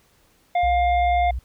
harmonic tone, 706 Hz, F5, 19 cents sharp, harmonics 1 / 3 / 5, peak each -17 / -29 / -40 dBFS, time 0.55-1.31 s, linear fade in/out 5 ms
sine tone, 61.74 Hz, B1, in tune, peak -24 dBFS, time 0.63-1.39 s, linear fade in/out 5 ms
effects pink hiss -60 dBFS RMS until 1.44 s

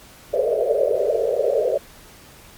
pink band-pass noise, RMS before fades -20 dBFS, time 0.33-1.78 s, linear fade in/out 10 ms, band 410 to 640 Hz, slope 96 dB/octave, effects pink hiss -46 dBFS RMS until 2.57 s + Opus 48 kbps

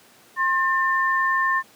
sine tone pair together, 1066 / 1794.2 Hz, C6 / A6, +32 / +33 cents, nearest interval major sixth, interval 901 cents, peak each -21 dBFS, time 0.36-1.63 s, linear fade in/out 50 ms, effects pink hiss -52 dBFS RMS until 1.75 s + high-pass 200 Hz 12 dB/octave

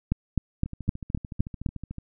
two click trains, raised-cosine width 5 ms, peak -23 / -10 dBFS, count 19 / 7, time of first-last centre 0.66-1.984 / 0.12-1.662 s, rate 13.6 / 3.89 Hz, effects none

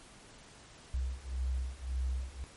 sine beating tone pair, 63.2 / 65 Hz, B1 / C2, +41 / -11 cents, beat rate 1.8 Hz, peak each -36 / -35 dBFS, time 0.94-2.44 s, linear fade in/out 0 ms, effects pink hiss -55 dBFS RMS until 2.56 s + MP3 48 kbps

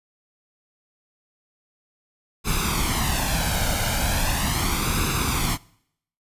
pink noise with flanger, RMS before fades -23 dBFS, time 2.44-5.58 s, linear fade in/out 50 ms, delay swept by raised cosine 0.79 to 1.34 ms, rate 0.38 Hz, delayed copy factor +0.65, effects noise-tail reverb RT60 0.7 s tail -23 dB re dry + resampled to 32000 Hz

